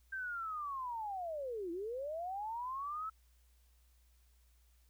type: linear two-way sweep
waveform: sine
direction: down then up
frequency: 1582 to 327.4 to 1319 Hz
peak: -38 dBFS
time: 0.12-3.1 s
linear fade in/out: 10 ms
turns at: 1.71 s
effects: added 60 Hz sine -65 dBFS peak until 4.89 s + white hiss -75 dBFS RMS until 4.89 s